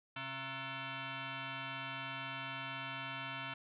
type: tone with frequency modulation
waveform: sine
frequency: 673 Hz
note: E5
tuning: 36 cents sharp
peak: -40 dBFS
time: 0.16-3.54 s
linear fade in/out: 5 ms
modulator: 402 Hz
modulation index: 6.3
effects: none